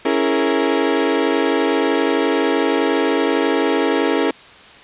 35% pulse chord, A# half-diminished seventh, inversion first, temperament equal, 277.2 / 329.6 / 415.3 / 466.2 Hz, C#4 / E4 / G#4 / A#4, 0 / 0 / 0 / 0 cents, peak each -19 dBFS, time 0.05-4.31 s, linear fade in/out 5 ms, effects white hiss -42 dBFS RMS until 4.83 s + resampled to 8000 Hz

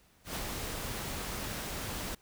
pink noise with ADSR envelope, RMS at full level -36 dBFS, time 0.24-2.15 s, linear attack 110 ms, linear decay 60 ms, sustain -2 dB, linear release 6 ms, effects pink hiss -65 dBFS RMS until 2.21 s

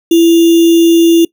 sine tone with sample-and-hold, 334.7 Hz, E4, 26 cents sharp, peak -3 dBFS, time 0.11-1.25 s, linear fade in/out 5 ms, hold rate 3150 Hz, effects noise-tail reverb RT60 0.1 s tail -22 dB re dry

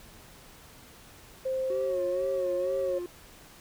sine tone with pitch glide, 524 to 542.2 Hz, C5 to C#5, +2 to -38 cents, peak -27 dBFS, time 1.45-2.99 s, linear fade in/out 10 ms, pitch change +60 cents, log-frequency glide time 1.8-1.93 s
triangle tone with vibrato, 370 Hz, F#4, in tune, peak -31 dBFS, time 1.7-3.06 s, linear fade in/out 2 ms, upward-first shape sine, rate 2.1 Hz, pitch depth 86 cents each way
effects pink hiss -52 dBFS RMS until 3.6 s

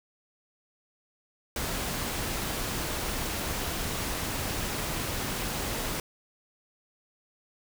pink noise, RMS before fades -32 dBFS, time 1.56-6 s, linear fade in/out 2 ms, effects none

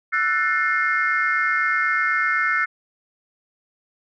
sine chord, F# half-diminished seventh, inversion third, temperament just, 1332 / 1480 / 1776 / 2131 Hz, E6 / F#6 / A6 / C7, +18 / 0 / +16 / +31 cents, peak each -23 dBFS, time 0.12-2.66 s, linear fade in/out 20 ms, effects tanh soft clip ceiling -9 dBFS

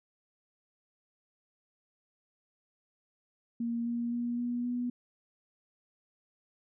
sine tone with pitch steps, 234 / 236.6 / 239.2 / 241.8 / 244.5 Hz, A#3 / A#3 / A#3 / B3 / B3, +7 / +26 / +45 / -36 / -17 cents, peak -30 dBFS, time 3.6-4.9 s, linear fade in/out 5 ms, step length 260 ms, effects none

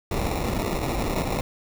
pink noise with sample-and-hold, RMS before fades -26 dBFS, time 0.11-1.41 s, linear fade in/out 2 ms, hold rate 1575 Hz, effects none

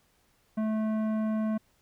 sine tone with tanh clipping, 217.5 Hz, A3, 20 cents flat, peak -28 dBFS, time 0.57-1.58 s, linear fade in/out 10 ms, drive 13 dB, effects pink hiss -68 dBFS RMS until 1.81 s

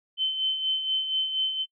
sine tone with tremolo, 3071 Hz, G7, 36 cents flat, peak -22 dBFS, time 0.17-1.66 s, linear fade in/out 50 ms, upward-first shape sine, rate 4.2 Hz, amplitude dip 55%, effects noise-tail reverb RT60 0.1 s tail -22 dB re dry

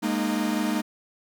45% pulse chord, Ab suspended second, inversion none, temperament equal with one note detuned, 207.7 / 233.1 / 307.2 Hz, Ab3 / Bb3 / Eb4, 0 / 0 / -22 cents, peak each -28 dBFS, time 0.02-0.82 s, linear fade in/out 20 ms, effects none

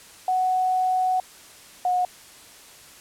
sine tone pair in turn, 742 / 725.9 Hz, F#5 / F#5, +5 / -33 cents, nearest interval unison, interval 38 cents, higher first, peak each -19 dBFS, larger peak neither, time 0.28-1.2 / 1.85-2.05 s, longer first, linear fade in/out 2 ms, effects white hiss -47 dBFS RMS until 3 s + low-pass 11000 Hz 12 dB/octave

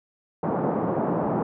pink band-pass noise, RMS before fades -25 dBFS, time 0.43-1.43 s, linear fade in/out 5 ms, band 150 to 970 Hz, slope 24 dB/octave, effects none

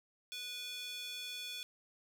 square tone with high-pass filter, 491.1 Hz, B4, 10 cents flat, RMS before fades -44 dBFS, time 0.32-1.63 s, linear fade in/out 0 ms, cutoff 3100 Hz, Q 4, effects none

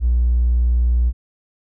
triangle tone with tanh clipping, 60 Hz, B1, 49 cents flat, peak -12 dBFS, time 0-1.13 s, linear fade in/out 50 ms, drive 1 dB, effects none

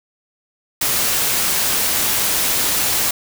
white noise, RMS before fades -18 dBFS, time 0.81-3.11 s, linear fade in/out 5 ms, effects none

